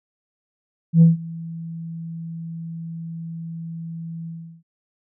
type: tone with ADSR envelope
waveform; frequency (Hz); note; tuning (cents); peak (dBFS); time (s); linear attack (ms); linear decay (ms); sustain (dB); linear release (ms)
sine; 165.2; E3; +4; -5; 0.93-4.63; 85; 150; -24; 360
effects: tanh soft clip ceiling -5 dBFS